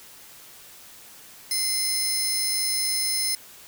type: tone pair together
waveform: 15% pulse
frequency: 2067 / 5209 Hz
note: C7 / E8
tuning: -22 / -21 cents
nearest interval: octave + major third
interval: 1601 cents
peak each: -25 / -18 dBFS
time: 1.51-3.35 s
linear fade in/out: 2 ms
effects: white hiss -47 dBFS RMS until 3.67 s

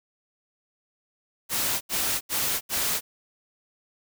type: noise bursts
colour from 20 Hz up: white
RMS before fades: -26 dBFS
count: 4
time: 1.49-3.01 s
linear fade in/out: 50 ms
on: 320 ms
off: 80 ms
effects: none

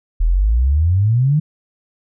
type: exponential sweep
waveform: sine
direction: up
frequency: 38.42 to 158 Hz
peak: -11 dBFS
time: 0.2-1.4 s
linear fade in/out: 10 ms
effects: none

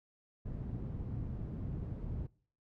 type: low-pass noise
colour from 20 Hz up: white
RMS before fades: -40 dBFS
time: 0.45-2.27 s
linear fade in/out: 10 ms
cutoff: 130 Hz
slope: 12 dB/octave
effects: noise-tail reverb RT60 0.5 s tail -23 dB re dry

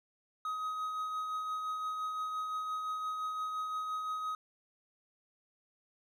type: tone with tremolo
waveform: triangle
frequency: 1261 Hz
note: D#6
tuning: 23 cents sharp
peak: -31 dBFS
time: 0.45-4.35 s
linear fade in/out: 2 ms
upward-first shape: triangle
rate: 5.8 Hz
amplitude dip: 35%
effects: none

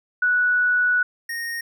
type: tone pair in turn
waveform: sine / square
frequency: 1474 / 1857.1 Hz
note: F#6 / A#6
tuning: -7 / -7 cents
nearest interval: major third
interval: 400 cents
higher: second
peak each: -16 / -27 dBFS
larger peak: first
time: 0.22-1.03 / 1.29-1.61 s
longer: first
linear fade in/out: 5 ms
effects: none

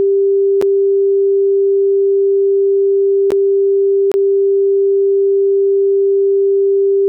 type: tone with dropouts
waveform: sine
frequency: 394.5 Hz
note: G4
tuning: 11 cents sharp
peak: -9 dBFS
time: 0-7.08 s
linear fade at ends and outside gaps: 0 ms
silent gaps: 0.614-0.624 / 3.305-3.319 / 4.116-4.14 s
effects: none

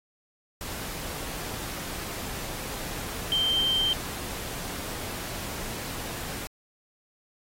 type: tone in noise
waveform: sine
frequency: 3136 Hz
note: G7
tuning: in tune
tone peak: -22 dBFS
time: 3.32-3.93 s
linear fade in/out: 0 ms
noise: pink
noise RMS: -36 dBFS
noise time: 0.61-6.47 s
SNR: +11 dB
effects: AAC 48 kbps

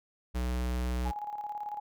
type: tone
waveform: square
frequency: 61.74 Hz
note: B1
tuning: in tune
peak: -30 dBFS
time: 0.34-1.12 s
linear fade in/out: 20 ms
type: tone with tremolo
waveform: sine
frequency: 833 Hz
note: G#5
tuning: 5 cents sharp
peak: -33 dBFS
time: 1.05-1.8 s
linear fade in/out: 10 ms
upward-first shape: square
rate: 18 Hz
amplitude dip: 55%
effects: none

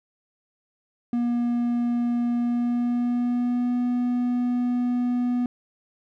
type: tone with pitch glide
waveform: triangle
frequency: 239.3 to 245.2 Hz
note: A#3 to B3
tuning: +46 to -12 cents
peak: -19 dBFS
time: 1.13-5.46 s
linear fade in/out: 2 ms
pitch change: +42 cents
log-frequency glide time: 2.38-3.76 s
effects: none

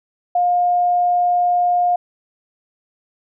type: tone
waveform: sine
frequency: 710 Hz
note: F5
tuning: 28 cents sharp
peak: -13 dBFS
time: 0.35-1.96 s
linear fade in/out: 5 ms
effects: none

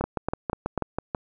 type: two click trains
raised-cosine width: 1 ms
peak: -12 / -11 dBFS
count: 8 / 4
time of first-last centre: 0.01-1.148 / 0.04-0.777 s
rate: 6.15 / 4.07 Hz
effects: none

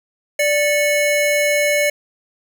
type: tone pair together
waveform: square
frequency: 587 / 2202 Hz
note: D5 / C#7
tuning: -1 / -12 cents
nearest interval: octave + major seventh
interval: 2289 cents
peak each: -17 / -19 dBFS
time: 0.39-1.9 s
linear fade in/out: 5 ms
effects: none

